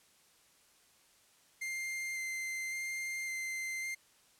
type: tone with vibrato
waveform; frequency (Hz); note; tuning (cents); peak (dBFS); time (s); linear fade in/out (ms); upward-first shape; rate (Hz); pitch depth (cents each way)
45% pulse; 2093; C7; 0; -36; 1.61-3.95; 10; square; 0.9; 9
effects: white hiss -66 dBFS RMS until 4.39 s + low-pass 11000 Hz 12 dB/octave